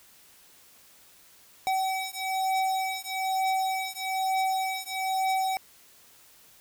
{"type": "beating tone pair", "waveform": "square", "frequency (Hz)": [761, 762.1], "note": ["F#5", "G5"], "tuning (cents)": [48, -49], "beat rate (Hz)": 1.1, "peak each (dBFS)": -30, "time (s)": [1.67, 5.57], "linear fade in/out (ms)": 0, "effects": ["white hiss -56 dBFS RMS until 6.6 s"]}